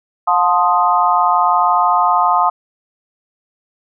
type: chord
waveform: sine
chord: F dominant seventh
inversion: none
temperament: equal with one note detuned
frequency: 714.4 / 880 / 1046.5 / 1244.5 Hz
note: F5 / A5 / C6 / Eb6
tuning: +39 / 0 / 0 / 0 cents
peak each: -16 dBFS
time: 0.27-2.5 s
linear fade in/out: 10 ms
effects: none